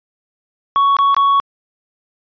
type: tone with dropouts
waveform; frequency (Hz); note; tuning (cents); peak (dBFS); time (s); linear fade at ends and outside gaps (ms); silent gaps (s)
triangle; 1115; C#6; +10; -8; 0.76-1.4; 0; 0.967-0.988 / 1.145-1.166
effects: resampled to 11025 Hz